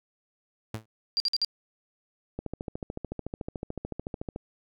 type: tone with exponential decay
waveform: sawtooth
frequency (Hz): 110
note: A2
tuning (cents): 0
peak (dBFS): -26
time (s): 0.74-0.86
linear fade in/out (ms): 5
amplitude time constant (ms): 25
type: tone bursts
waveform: sine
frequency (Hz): 4751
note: D8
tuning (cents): +19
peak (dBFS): -23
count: 4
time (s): 1.17-1.447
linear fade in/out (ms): 0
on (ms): 31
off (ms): 51
type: click train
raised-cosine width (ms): 2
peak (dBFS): -20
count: 28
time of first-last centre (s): 2.39-4.361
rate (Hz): 13.7
effects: none